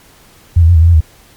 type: tone with pitch steps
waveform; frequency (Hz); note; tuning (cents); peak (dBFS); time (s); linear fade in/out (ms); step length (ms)
sine; 85.8 / 81.4 / 87.5 / 79.6 / 83.5 / 85.6 / 78.5; F2 / E2 / F2 / D#2 / E2 / F2 / D#2; -30 / -21 / +4 / +40 / +23 / -34 / +16; -3; 0.56-1.008; 10; 64
effects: pink hiss -44 dBFS RMS until 1.36 s + MP3 96 kbps